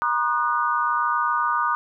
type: tone cluster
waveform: sine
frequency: 951 / 1072 / 1219 / 1479 Hz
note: A#5 / C6 / D#6 / F#6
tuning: +34 / +42 / -36 / -1 cents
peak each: -25 / -30 / -22 / -27 dBFS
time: 0.02-1.75 s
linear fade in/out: 0 ms
effects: none